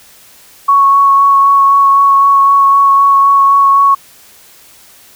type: tone with vibrato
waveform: sine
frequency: 1108.7 Hz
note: C#6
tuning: in tune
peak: -4 dBFS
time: 0.68-3.95 s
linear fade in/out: 10 ms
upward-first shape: sine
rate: 3.9 Hz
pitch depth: 11 cents each way
effects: white hiss -41 dBFS RMS until 5.15 s